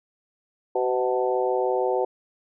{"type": "harmonic tone with a mistuned harmonic", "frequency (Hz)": 126.1, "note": "B2", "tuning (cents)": 36, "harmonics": [3, 4, 5, 6, 7], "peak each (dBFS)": [-25, -25, -31, -29, -30], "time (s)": [0.75, 2.05], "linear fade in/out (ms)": 5, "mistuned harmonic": 6, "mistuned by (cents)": -31, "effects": []}